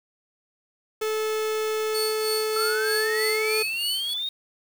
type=tone; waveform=45% pulse; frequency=434.2 Hz; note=A4; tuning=23 cents flat; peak=-24 dBFS; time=1.01-3.63 s; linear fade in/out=10 ms
type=tone with tremolo; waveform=sawtooth; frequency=4435 Hz; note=C#8; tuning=in tune; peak=-23 dBFS; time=1.94-4.14 s; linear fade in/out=10 ms; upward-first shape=sine; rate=3.2 Hz; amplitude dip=75%
type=exponential sweep; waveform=sine; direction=up; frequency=1318.5 to 3764 Hz; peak=-26 dBFS; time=2.56-4.29 s; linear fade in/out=5 ms
effects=7-bit